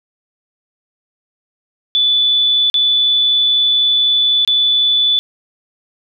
sine tone with dropouts, 3476 Hz, A7, 22 cents flat, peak -10 dBFS, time 1.95-5.19 s, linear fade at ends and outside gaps 0 ms, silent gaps 2.7-2.742 / 4.449-4.476 s, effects none

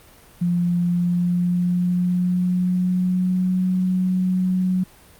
sine tone with pitch glide, 174.61 to 184.25 Hz, F3 to F#3, 0 to -7 cents, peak -17 dBFS, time 0.41-4.84 s, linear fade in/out 10 ms, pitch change +93 cents, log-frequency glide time 0.82-3.58 s, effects pink hiss -49 dBFS RMS until 5.19 s + Opus 32 kbps

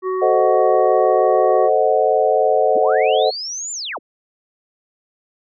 harmonic tone, 373.7 Hz, F#4, 17 cents sharp, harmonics 1 / 3 / 5, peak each -19 / -25 / -39 dBFS, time 0.02-1.7 s, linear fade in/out 50 ms
sine chord, A diminished seventh, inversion none, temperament equal, 440 / 523.3 / 622.3 / 740 Hz, A4 / C5 / Eb5 / Gb5, 0 / 0 / 0 / 0 cents, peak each -18 dBFS, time 0.21-3.31 s, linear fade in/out 20 ms
sine linear two-way sweep, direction up then down, 150.6 to 7290 to 150.6 Hz, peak -24 dBFS, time 2.75-3.99 s, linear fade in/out 20 ms, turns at 3.72 s
effects none

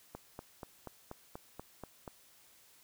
click train, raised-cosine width 1 ms, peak -29 dBFS, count 9, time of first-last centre 0.15-2.078 s, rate 4.15 Hz, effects white hiss -63 dBFS RMS until 2.83 s

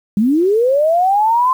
sine linear sweep, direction up, 193.2 to 1046.5 Hz, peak -10 dBFS, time 0.17-1.53 s, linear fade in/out 2 ms, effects 7-bit

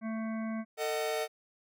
harmonic tone, 222 Hz, A3, 16 cents sharp, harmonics 1 / 3 / 5 / 7 / 9 / 10, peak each -33 / -43 / -47 / -50 / -52 / -53 dBFS, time 0.01-0.65 s, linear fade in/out 50 ms
45% pulse chord, D# diminished, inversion second, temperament just, 448 / 622.3 / 746.7 Hz, A4 / D#5 / F#5, +31 / 0 / +16 cents, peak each -34 / -35 / -38 dBFS, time 0.77-1.28 s, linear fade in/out 50 ms
effects none

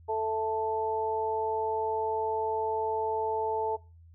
harmonic tone, 220 Hz, A3, in tune, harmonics 2 / 3 / 4, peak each -30 / -36 / -30 dBFS, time 0.08-3.77 s, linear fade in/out 20 ms, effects noise-tail reverb RT60 0.3 s tail -21 dB re dry + added 83 Hz sine -51 dBFS peak until 4.14 s

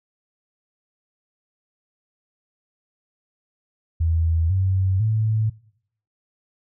sine tone with pitch steps, 82 / 94.74 / 109.46 Hz, E2 / F#2 / A2, -9 / +41 / -9 cents, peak -17 dBFS, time 4-5.5 s, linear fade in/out 10 ms, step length 500 ms, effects noise-tail reverb RT60 0.7 s tail -23 dB re dry

